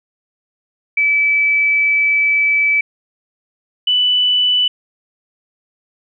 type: tone pair in turn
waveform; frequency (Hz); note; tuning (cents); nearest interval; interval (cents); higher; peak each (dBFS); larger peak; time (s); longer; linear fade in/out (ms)
sine; 2304 / 2981; D7 / F#7; -34 / +12; major third; 446; second; -11; neither; 0.97-2.81 / 3.87-4.68; first; 5
effects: none